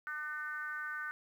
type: tone with frequency modulation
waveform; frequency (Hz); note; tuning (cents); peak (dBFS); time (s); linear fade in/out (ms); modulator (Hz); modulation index
sine; 1509; F#6; +34; -37; 0.07-1.11; 0; 305; 0.85
effects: 11-bit